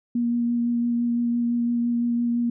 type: tone with vibrato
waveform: sine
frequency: 237.5 Hz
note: A#3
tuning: 33 cents sharp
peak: -20 dBFS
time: 0.15-2.5 s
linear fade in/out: 5 ms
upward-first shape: sine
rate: 5.9 Hz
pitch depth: 12 cents each way
effects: none